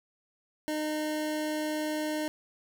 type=tone; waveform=25% pulse; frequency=306.2 Hz; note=D#4; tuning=28 cents flat; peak=-26 dBFS; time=0.68-2.28 s; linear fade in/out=0 ms; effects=none